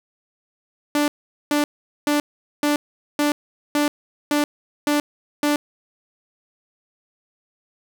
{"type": "tone bursts", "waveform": "sawtooth", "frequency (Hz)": 293.7, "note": "D4", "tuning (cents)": 0, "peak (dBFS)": -13, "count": 9, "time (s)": [0.95, 5.56], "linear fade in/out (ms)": 2, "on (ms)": 130, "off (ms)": 430, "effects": ["9-bit"]}